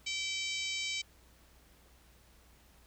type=harmonic tone; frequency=771 Hz; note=G5; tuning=29 cents flat; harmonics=3 / 4 / 5 / 6 / 7 / 8 / 9 / 10; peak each=-38 / -40 / -42 / -44 / -45 / -46 / -47 / -48 dBFS; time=0.06-1.02 s; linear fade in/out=10 ms; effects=added 60 Hz sine -63 dBFS peak until 2.86 s + pink hiss -64 dBFS RMS until 2.86 s